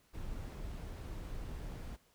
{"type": "noise", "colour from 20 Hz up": "brown", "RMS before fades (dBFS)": -43, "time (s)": [0.13, 1.97], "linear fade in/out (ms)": 20, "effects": ["pink hiss -70 dBFS RMS until 2.14 s"]}